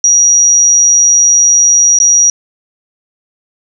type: tone with dropouts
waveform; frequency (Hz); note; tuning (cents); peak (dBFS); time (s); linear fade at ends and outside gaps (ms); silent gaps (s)
sine; 5760; F#8; -47; -4; 0.04-2.3; 2; 1.988-2
effects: none